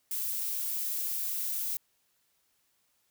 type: noise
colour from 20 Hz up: violet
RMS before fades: -33 dBFS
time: 0.11-1.77 s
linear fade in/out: 2 ms
effects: white hiss -73 dBFS RMS until 3.1 s